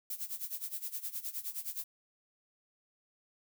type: noise with tremolo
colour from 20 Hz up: violet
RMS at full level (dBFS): -37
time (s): 0.1-1.84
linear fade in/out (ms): 2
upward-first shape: sine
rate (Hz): 9.6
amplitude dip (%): 85
effects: none